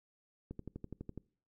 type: click train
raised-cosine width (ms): 3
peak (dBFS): -30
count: 9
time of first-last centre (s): 0.51-1.177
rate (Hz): 12
effects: noise-tail reverb RT60 0.5 s tail -24 dB re dry